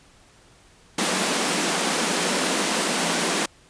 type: high-pass noise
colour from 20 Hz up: pink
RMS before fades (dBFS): -23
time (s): 0.98-3.46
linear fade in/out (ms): 5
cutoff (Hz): 170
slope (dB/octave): 96
effects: pink hiss -54 dBFS RMS until 3.69 s + resampled to 22050 Hz